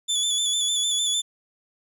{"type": "tone with vibrato", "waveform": "25% pulse", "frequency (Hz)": 3471, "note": "A7", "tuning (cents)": -24, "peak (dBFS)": -17, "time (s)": [0.08, 1.22], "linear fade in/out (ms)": 20, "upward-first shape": "square", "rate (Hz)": 6.6, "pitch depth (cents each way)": 33, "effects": []}